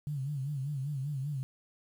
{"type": "tone with vibrato", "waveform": "sine", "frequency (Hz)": 140.1, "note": "C#3", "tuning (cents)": 19, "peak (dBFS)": -32, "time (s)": [0.07, 1.43], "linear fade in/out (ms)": 0, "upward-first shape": "sine", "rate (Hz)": 5.1, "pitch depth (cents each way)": 120, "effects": ["10-bit"]}